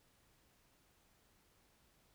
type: silence
effects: pink hiss -72 dBFS RMS until 2.14 s